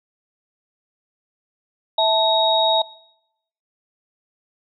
sine tone cluster, 654 / 880 / 3772 Hz, E5 / A5 / A#7, -14 / 0 / +20 cents, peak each -19 dBFS, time 1.98-2.82 s, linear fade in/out 5 ms, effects noise-tail reverb RT60 0.8 s tail -21 dB re dry

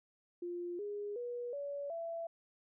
sine tone with pitch steps, 350 / 411.4 / 483.7 / 568.6 / 668.4 Hz, F4 / G#4 / B4 / C#5 / E5, +4 / -16 / -36 / +44 / +24 cents, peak -38 dBFS, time 0.42-2.27 s, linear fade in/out 5 ms, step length 370 ms, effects none

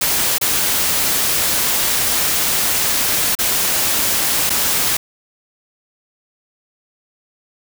white noise with dropouts, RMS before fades -17 dBFS, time 0.01-4.97 s, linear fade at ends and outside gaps 5 ms, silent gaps 0.383-0.412 / 3.352-3.388 / 4.496-4.502 s, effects none

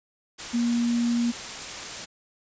sine tone in noise, 236.9 Hz, A#3, 28 cents sharp, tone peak -21 dBFS, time 0.53-1.32 s, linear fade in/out 20 ms, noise white, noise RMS -35 dBFS, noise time 0.38-2.06 s, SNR +11 dB, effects resampled to 16000 Hz

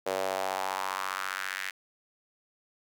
sawtooth tone with high-pass filter sweep, 95 Hz, F#2, 46 cents sharp, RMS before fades -33 dBFS, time 0.06-1.71 s, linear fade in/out 10 ms, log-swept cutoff 520 to 1900 Hz, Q 2.9, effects none

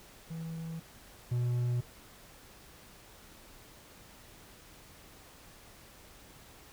triangle tone pair in turn, 163.4 / 121.85 Hz, E3 / B2, -15 / -23 cents, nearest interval perfect fourth, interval 508 cents, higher first, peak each -35 / -26 dBFS, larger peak second, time 0.3-0.8 / 1.31-1.81 s, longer neither, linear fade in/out 10 ms, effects pink hiss -55 dBFS RMS until 6.72 s

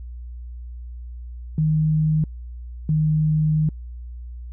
sine tone pair in turn, 155.56 / 154.77 Hz, D#3 / D#3, 0 / -9 cents, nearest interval unison, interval 9 cents, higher first, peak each -16 dBFS, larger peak neither, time 1.58-2.24 / 2.89-3.69 s, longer second, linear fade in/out 2 ms, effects added 60 Hz sine -32 dBFS peak until 4.52 s

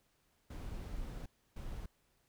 brown noise bursts at uneven times, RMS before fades -43 dBFS, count 2, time 0.5-1.26 / 1.56-1.86 s, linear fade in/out 5 ms, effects pink hiss -75 dBFS RMS until 2.28 s

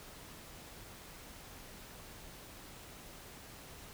silence, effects pink hiss -52 dBFS RMS until 3.93 s

